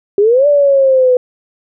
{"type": "exponential two-way sweep", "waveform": "sine", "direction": "up then down", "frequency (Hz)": [391.8, 587.3, 496.7], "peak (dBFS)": -6, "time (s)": [0.18, 1.17], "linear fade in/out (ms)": 2, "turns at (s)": 0.47, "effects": []}